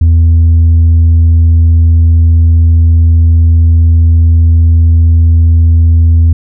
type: tone with tanh clipping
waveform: sine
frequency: 82.41 Hz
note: E2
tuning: in tune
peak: -3 dBFS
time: 0.01-6.33 s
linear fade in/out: 5 ms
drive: 2 dB
effects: none